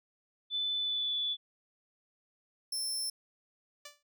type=tone with pitch glide; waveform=sine; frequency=3505 to 3457 Hz; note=A7 to A7; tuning=-7 to -31 cents; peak=-30 dBFS; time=0.5-1.37 s; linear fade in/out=50 ms; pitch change=-24 cents; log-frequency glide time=0.76-1.16 s
type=tone; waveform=25% pulse; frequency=5340 Hz; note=E8; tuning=22 cents sharp; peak=-28 dBFS; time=2.72-3.1 s; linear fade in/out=5 ms
type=tone with exponential decay; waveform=5% pulse; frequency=585 Hz; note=D5; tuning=7 cents flat; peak=-31 dBFS; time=3.85-4.03 s; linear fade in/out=5 ms; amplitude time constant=37 ms
effects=none